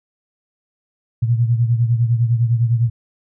sine beating tone pair, 116.2 / 126.1 Hz, A#2 / B2, -5 / +36 cents, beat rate 9.9 Hz, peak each -14 / -20 dBFS, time 1.22-2.9 s, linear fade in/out 10 ms, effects none

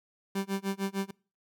30% pulse tone with tremolo, 195.4 Hz, G3, 5 cents flat, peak -25 dBFS, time 0.35-1.11 s, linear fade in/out 5 ms, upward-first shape sine, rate 6.6 Hz, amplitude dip 100%, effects noise-tail reverb RT60 0.4 s tail -25 dB re dry

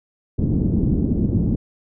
white low-pass noise, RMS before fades -19 dBFS, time 0.38-1.56 s, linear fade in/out 10 ms, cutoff 270 Hz, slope 24 dB/octave, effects none

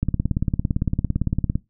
click train, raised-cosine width 5 ms, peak -8 dBFS, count 28, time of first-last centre 0.03-1.555 s, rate 17.7 Hz, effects noise-tail reverb RT60 0.2 s tail -21 dB re dry

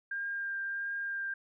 sine tone with vibrato, 1600 Hz, G6, 35 cents sharp, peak -33 dBFS, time 0.11-1.34 s, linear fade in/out 5 ms, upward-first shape triangle, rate 1.5 Hz, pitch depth 14 cents each way, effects none

